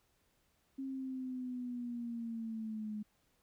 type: linear sweep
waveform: sine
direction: down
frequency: 270 to 210 Hz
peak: -38 dBFS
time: 0.78-3.03 s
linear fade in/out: 10 ms
effects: pink hiss -75 dBFS RMS until 3.42 s